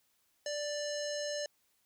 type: tone with low-pass filter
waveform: square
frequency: 588 Hz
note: D5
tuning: 2 cents sharp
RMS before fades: -37 dBFS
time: 0.46-1.46 s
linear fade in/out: 2 ms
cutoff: 6000 Hz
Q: 6.5
effects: white hiss -74 dBFS RMS until 1.85 s